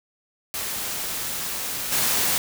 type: noise with level steps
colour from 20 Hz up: white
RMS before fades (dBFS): -29 / -22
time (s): 0.54-2.38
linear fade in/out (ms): 0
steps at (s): 1.91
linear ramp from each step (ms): 20
effects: none